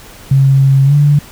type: tone with pitch glide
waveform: sine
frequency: 135.8 to 145.55 Hz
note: C#3 to D3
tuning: -35 to -15 cents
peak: -5 dBFS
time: 0.31-1.19 s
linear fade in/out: 5 ms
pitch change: +120 cents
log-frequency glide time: 0.85-0.94 s
effects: pink hiss -36 dBFS RMS until 1.31 s